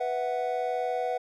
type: chord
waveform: triangle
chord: B suspended fourth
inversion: none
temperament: equal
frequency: 493.9 / 659.3 / 740 Hz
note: B4 / E5 / F#5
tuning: 0 / 0 / 0 cents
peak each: -29 / -32 / -28 dBFS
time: 0-1.18 s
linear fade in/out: 10 ms
effects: none